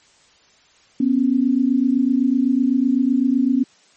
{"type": "tone pair together", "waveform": "sine", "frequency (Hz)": [246.1, 274], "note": ["B3", "C#4"], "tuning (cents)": [-6, -20], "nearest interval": "major second", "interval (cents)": 186, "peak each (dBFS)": -17, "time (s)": [1, 3.64], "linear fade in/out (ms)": 5, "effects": ["white hiss -54 dBFS RMS until 3.96 s", "MP3 32 kbps"]}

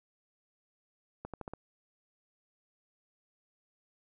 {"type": "accelerating click train", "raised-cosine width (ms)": 1, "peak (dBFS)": -26, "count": 5, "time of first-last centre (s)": [1.25, 1.536], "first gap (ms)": 87, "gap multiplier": 0.87, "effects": []}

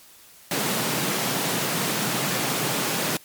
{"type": "high-pass noise", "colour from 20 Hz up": "pink", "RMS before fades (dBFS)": -25, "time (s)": [0.51, 3.17], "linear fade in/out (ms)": 2, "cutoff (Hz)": 120, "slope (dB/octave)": 96, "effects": ["white hiss -50 dBFS RMS until 3.24 s", "MP3 96 kbps"]}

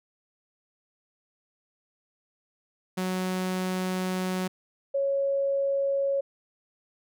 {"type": "tone pair in turn", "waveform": ["sawtooth", "sine"], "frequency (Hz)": [185, 552.9], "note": ["F#3", "C#5"], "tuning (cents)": [0, -5], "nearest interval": "octave + perfect fifth", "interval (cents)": 1895, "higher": "second", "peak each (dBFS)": -23, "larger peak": "neither", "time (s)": [[2.97, 4.48], [4.94, 6.21]], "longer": "first", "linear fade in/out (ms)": 10, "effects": []}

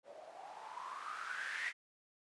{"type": "noise with low-pass filter sweep", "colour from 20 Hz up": "violet", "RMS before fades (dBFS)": -45, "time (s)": [0.03, 1.73], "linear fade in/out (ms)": 50, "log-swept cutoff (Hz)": [560, 2000], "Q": 7.7, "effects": ["resampled to 24000 Hz"]}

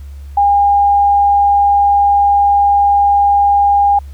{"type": "tone", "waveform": "sine", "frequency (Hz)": 810, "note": "G#5", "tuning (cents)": -43, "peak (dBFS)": -7, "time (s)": [0.37, 3.99], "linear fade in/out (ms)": 5, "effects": ["added 70 Hz sine -27 dBFS peak until 4.13 s", "pink hiss -50 dBFS RMS until 4.13 s"]}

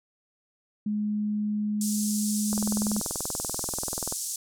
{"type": "tone", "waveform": "sine", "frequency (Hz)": 209.9, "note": "G#3", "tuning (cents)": 19, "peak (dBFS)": -25, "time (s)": [0.86, 3], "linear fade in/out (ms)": 5}
{"type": "band-pass noise", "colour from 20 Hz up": "white", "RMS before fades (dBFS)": -33, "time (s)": [1.81, 4.36], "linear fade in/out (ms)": 2, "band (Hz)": [5700, 9800], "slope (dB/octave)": 24}
{"type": "click train", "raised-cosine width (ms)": 1, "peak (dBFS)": -19, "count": 34, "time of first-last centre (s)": [2.53, 4.124], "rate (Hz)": 20.7}
{"effects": []}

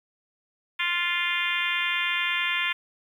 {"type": "harmonic tone", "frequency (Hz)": 349.2, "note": "F4", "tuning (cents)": 0, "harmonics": [3, 4, 5, 6, 7, 8, 9, 10], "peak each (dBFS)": [-34, -35, -31, -29, -30, -33, -34, -35], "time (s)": [0.79, 2.73], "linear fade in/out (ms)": 10, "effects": ["9-bit"]}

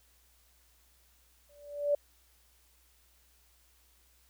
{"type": "tone with exponential growth", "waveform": "sine", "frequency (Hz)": 580, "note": "D5", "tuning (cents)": -22, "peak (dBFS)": -22, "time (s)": [1.49, 1.95], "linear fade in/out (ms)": 5, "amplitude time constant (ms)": 100, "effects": ["added 60 Hz sine -67 dBFS peak until 4.29 s", "white hiss -67 dBFS RMS until 4.29 s"]}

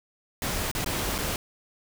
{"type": "noise with dropouts", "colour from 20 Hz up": "pink", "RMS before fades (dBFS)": -29, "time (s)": [0.42, 1.36], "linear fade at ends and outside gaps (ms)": 1, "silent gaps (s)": [[0.714, 0.75], [0.845, 0.861], [1.181, 1.186]], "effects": []}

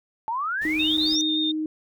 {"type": "exponential sweep", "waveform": "sine", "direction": "up", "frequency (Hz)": [862, 6010], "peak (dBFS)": -24, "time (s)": [0.28, 1.21], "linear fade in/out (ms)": 0}
{"type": "noise", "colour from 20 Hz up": "pink", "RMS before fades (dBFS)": -43, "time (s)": [0.61, 1.16], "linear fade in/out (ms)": 10}
{"type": "tone", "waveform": "sine", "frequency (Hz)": 311.1, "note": "D#4", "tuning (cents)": 0, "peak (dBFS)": -24, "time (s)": [0.65, 1.66], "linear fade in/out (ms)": 2}
{"type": "tone with vibrato", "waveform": "sine", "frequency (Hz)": 3653, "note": "A#7", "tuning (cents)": -36, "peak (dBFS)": -23, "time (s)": [0.79, 1.52], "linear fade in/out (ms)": 10, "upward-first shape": "square", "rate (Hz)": 7, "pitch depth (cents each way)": 11}
{"effects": []}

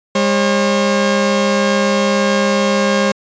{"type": "tone pair together", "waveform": "sawtooth", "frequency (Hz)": [202.3, 540], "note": ["G#3", "C#5"], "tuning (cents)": [-45, -45], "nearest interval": "octave + perfect fourth", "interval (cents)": 1700, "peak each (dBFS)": -11, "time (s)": [0.15, 3.12], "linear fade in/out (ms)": 5, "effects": ["resampled to 16000 Hz"]}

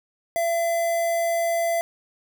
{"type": "tone with notch filter", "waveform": "square", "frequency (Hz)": 675, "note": "E5", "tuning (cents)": 41, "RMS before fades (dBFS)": -23, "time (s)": [0.36, 1.81], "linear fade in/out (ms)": 0, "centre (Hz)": 3900, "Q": 1.1, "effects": []}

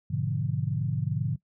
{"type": "chord", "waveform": "sine", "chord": "G# diminished seventh", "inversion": "none", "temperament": "equal with one note detuned", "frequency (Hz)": [103.83, 124.33, 146.83, 174.61], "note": ["G#2", "B2", "D3", "F3"], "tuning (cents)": [0, 12, 0, 0], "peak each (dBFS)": [-32, -31, -29, -35], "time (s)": [0.1, 1.36], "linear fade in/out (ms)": 10, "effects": ["noise-tail reverb RT60 0.1 s tail -19 dB re dry"]}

